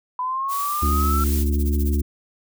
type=linear sweep; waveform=sine; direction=up; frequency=996 to 1347 Hz; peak=-22 dBFS; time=0.19-1.24 s; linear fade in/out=2 ms
type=noise; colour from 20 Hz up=blue; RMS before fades=-31 dBFS; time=0.48-1.46 s; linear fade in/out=50 ms
type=harmonic tone; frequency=72 Hz; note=D2; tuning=34 cents flat; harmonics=1 / 3 / 4 / 5; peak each=-18 / -28 / -30 / -32 dBFS; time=0.82-2.02 s; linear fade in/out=10 ms
type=noise with tremolo; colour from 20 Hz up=violet; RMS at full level=-33 dBFS; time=1.26-2.01 s; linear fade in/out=5 ms; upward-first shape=sine; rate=15 Hz; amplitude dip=90%
effects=none